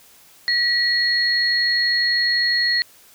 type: tone pair together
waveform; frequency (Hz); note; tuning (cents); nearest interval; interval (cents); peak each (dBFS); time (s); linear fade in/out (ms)
sine; 1922 / 4306; B6 / C8; -48 / +49; octave + major second; 1397; -19; 0.48-2.82; 0
effects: white hiss -50 dBFS RMS until 3.14 s